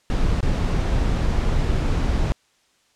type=noise with dropouts; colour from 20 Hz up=brown; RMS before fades=-20 dBFS; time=0.1-2.32 s; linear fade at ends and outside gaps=0 ms; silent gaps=0.406-0.428 s; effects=white hiss -62 dBFS RMS until 2.95 s + low-pass 7000 Hz 12 dB/octave